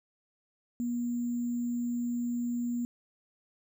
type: tone with sample-and-hold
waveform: sine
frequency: 240 Hz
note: B3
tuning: 49 cents flat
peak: -29 dBFS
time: 0.8-2.85 s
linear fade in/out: 0 ms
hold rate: 7350 Hz
effects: none